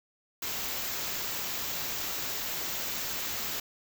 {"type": "band-stop noise", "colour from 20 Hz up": "white", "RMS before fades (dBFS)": -34, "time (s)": [0.42, 3.6], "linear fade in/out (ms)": 5, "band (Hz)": [7800, 12000], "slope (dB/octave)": 96, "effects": []}